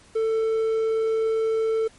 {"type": "tone with quantisation", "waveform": "triangle", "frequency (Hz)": 444.9, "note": "A4", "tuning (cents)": 19, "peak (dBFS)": -18, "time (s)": [0.15, 1.88], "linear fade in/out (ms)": 10, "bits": 8, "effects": ["pink hiss -53 dBFS RMS until 1.98 s", "MP3 48 kbps"]}